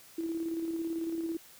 sine tone with tremolo, 329.6 Hz, E4, in tune, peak -30 dBFS, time 0.18-1.37 s, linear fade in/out 5 ms, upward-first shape square, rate 18 Hz, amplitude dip 35%, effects white hiss -55 dBFS RMS until 1.59 s

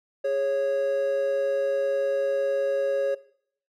triangle tone pair together, 412.8 / 551 Hz, G#4 / C#5, -10 / -11 cents, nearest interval perfect fourth, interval 499 cents, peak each -29 / -21 dBFS, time 0.24-3.15 s, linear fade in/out 10 ms, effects noise-tail reverb RT60 0.6 s tail -18 dB re dry

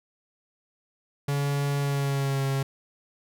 45% pulse tone with pitch glide, 141.8 to 136.26 Hz, C#3 to C#3, +40 to -29 cents, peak -24 dBFS, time 1.28-2.63 s, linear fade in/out 5 ms, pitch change -69 cents, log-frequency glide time 1.78-2.43 s, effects none

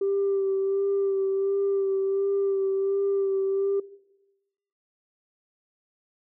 sine tone with vibrato, 392 Hz, G4, in tune, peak -21 dBFS, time 0.01-3.8 s, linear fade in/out 5 ms, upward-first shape sine, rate 1.4 Hz, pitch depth 21 cents each way, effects noise-tail reverb RT60 1.0 s tail -19 dB re dry + tanh soft clip ceiling -18 dBFS

